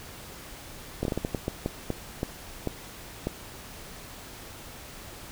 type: slowing click train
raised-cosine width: 2 ms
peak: -14 dBFS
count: 13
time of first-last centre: 1.03-3.27 s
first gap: 22 ms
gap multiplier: 1.35
effects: pink hiss -44 dBFS RMS until 5.31 s